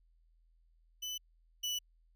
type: tone pair in turn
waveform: 30% pulse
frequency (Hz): 3000 / 2966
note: F#7 / F#7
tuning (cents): +23 / +4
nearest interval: unison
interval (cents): 19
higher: first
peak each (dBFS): -35 / -31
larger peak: second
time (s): 1.02-1.18 / 1.63-1.79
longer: neither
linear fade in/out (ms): 10
effects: added 41 Hz sine -65 dBFS peak until 2.15 s